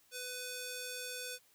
square tone with band-pass filter, 499.6 Hz, B4, 20 cents sharp, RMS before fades -43 dBFS, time 0.11-1.39 s, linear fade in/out 50 ms, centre 7700 Hz, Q 0.52, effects white hiss -68 dBFS RMS until 1.54 s

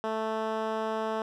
10% pulse tone with band-pass filter, 220 Hz, A3, in tune, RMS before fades -31 dBFS, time 0.04-1.22 s, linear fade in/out 0 ms, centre 590 Hz, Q 0.6, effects none

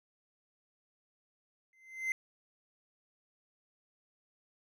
triangle tone with exponential growth, 2071 Hz, C7, 18 cents flat, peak -26 dBFS, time 1.73-2.12 s, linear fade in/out 1 ms, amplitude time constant 84 ms, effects none

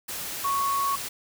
sine tone in noise, 1108.7 Hz, C#6, in tune, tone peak -23 dBFS, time 0.44-0.96 s, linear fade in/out 10 ms, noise white, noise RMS -34 dBFS, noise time 0.08-1.09 s, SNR +8 dB, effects none

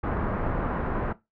pink low-pass noise, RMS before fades -28 dBFS, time 0.03-1.13 s, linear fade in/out 10 ms, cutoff 1500 Hz, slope 24 dB/octave, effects noise-tail reverb RT60 0.2 s tail -17 dB re dry

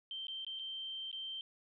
sine tone with dropouts, 3131 Hz, G7, 3 cents flat, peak -40 dBFS, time 0.11-1.41 s, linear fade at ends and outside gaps 1 ms, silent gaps 0.269-0.282 / 0.448-0.466 / 0.591-0.595 / 1.114-1.128 s, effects none

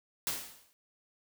white noise with exponential decay, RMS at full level -31 dBFS, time 0.27-0.73 s, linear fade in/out 0 ms, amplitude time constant 98 ms, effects none

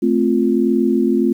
sine chord, F major, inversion first, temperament equal, 220 / 261.6 / 349.2 Hz, A3 / C4 / F4, 0 / 0 / 0 cents, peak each -17 dBFS, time 0.02-1.33 s, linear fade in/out 10 ms, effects 8-bit

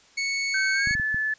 sawtooth tone, 2213 Hz, C#7, 3 cents flat, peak -21 dBFS, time 0.17-0.95 s, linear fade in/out 10 ms
sine tone with pitch glide, 1546 to 1735.3 Hz, G6 to A6, -24 to -24 cents, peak -23 dBFS, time 0.54-1.34 s, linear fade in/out 5 ms, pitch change +200 cents, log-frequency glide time 0.73-0.95 s
clicks, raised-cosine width 5 ms, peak -22 dBFS, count 5, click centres 0.873 / 0.91 / 0.952 / 0.998 / 1.145 s
effects white hiss -56 dBFS RMS until 1.38 s + resampled to 16000 Hz

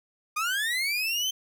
30% pulse linear sweep, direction up, 1196 to 3136 Hz, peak -23 dBFS, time 0.36-1.31 s, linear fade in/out 10 ms, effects none

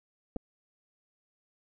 clicks, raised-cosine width 2 ms, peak -23 dBFS, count 2, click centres 0.362 / 0.366 s, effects none

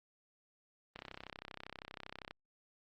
click train, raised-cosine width 0.3 ms, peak -29 dBFS, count 45, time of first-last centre 0.96-2.31 s, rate 32.6 Hz, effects Opus 32 kbps

